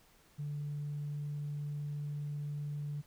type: tone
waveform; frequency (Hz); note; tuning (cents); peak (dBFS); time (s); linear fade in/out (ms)
sine; 146.3; D3; -6; -35; 0.38-3.02; 20
effects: tanh soft clip ceiling -32 dBFS + pink hiss -65 dBFS RMS until 3.06 s